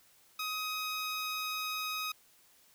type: tone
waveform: 15% pulse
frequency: 1259 Hz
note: D#6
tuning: 20 cents sharp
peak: -28 dBFS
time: 0.39-2.12 s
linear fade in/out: 5 ms
effects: white hiss -64 dBFS RMS until 2.74 s